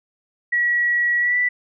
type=tone with pitch glide; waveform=sine; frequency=1924 to 1971.2 Hz; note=B6 to B6; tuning=-46 to -4 cents; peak=-16 dBFS; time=0.52-1.49 s; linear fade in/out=10 ms; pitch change=+42 cents; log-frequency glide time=1.19-1.37 s; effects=none